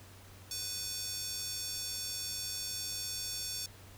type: tone with high-pass filter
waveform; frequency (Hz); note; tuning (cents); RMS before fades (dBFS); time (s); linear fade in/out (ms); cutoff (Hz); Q
square; 499.7; B4; +20; -39; 0.51-3.66; 2; 5200; 2.2
effects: added 95 Hz sine -54 dBFS peak until 3.97 s + pink hiss -56 dBFS RMS until 3.97 s